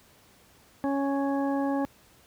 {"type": "harmonic tone", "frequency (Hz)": 277.2, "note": "C#4", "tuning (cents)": 0, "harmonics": [1, 2, 3, 4, 6], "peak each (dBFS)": [-26, -32, -33, -40, -43], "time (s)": [0.84, 1.85], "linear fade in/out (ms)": 0, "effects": ["pink hiss -58 dBFS RMS until 2.26 s", "high-pass 60 Hz 12 dB/octave"]}